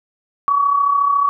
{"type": "tone with amplitude modulation", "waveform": "sine", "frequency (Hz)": 1132, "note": "C#6", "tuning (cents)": 36, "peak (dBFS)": -10, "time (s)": [0.48, 1.29], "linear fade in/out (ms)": 0, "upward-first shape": "sine", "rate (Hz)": 34, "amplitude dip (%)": 55, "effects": []}